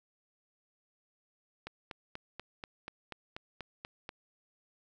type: click train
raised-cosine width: 0.3 ms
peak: -25 dBFS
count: 11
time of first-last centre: 1.67-4.091 s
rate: 4.13 Hz
effects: none